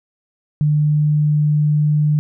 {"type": "tone", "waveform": "sine", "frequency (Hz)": 149.9, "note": "D3", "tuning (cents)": 36, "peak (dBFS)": -12, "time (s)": [0.61, 2.19], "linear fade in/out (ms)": 0, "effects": []}